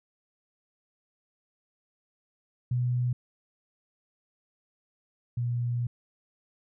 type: tone pair in turn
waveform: sine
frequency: 123.47 / 120.51 Hz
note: B2 / B2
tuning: 0 / -42 cents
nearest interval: unison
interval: 42 cents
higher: first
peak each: -24 / -26 dBFS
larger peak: first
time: 2.71-3.13 / 5.37-5.87 s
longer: second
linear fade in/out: 5 ms
effects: none